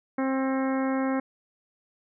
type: harmonic tone with a mistuned harmonic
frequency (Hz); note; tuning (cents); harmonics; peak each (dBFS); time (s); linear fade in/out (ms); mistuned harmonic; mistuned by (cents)
265.5; C4; +25; 1 / 2 / 3 / 4 / 5 / 6 / 7 / 8; -25 / -31 / -35 / -37 / -39 / -41 / -42 / -43; 0.18-1.2; 5; 8; +33
effects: none